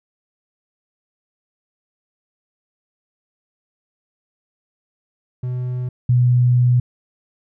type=tone pair in turn; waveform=triangle / sine; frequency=125.2 / 123.48 Hz; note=B2 / B2; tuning=+24 / 0 cents; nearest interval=unison; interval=24 cents; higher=first; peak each=-19 / -11 dBFS; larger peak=second; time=5.43-5.89 / 6.09-6.8 s; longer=second; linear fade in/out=5 ms; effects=none